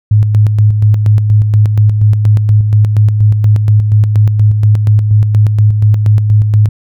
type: tone with tremolo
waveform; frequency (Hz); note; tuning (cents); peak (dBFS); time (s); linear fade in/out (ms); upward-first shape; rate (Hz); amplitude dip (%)
sine; 105.8; G#2; +33; -3; 0.11-6.69; 5; square; 4.2; 45
effects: none